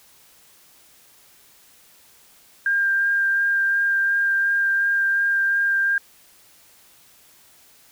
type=tone with vibrato; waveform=sine; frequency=1597 Hz; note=G6; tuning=32 cents sharp; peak=-17 dBFS; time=2.66-5.98 s; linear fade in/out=2 ms; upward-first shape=sine; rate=2.8 Hz; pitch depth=11 cents each way; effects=white hiss -53 dBFS RMS until 7.91 s